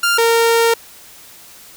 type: tone pair in turn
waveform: sawtooth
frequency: 1396.9 / 461.1 Hz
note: F6 / A#4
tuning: 0 / -19 cents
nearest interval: octave + perfect fifth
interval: 1919 cents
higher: first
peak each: -9 / -7 dBFS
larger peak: second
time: 0.03-0.18 / 0.18-0.74 s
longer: second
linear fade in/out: 5 ms
effects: white hiss -41 dBFS RMS until 1.76 s